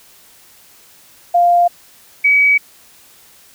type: tone pair in turn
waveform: sine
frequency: 698.5 / 2273 Hz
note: F5 / C#7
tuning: 0 / +43 cents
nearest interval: octave + minor sixth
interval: 2043 cents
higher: second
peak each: -8 dBFS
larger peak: neither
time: 1.34-1.68 / 2.24-2.58 s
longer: neither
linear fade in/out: 10 ms
effects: white hiss -46 dBFS RMS until 3.54 s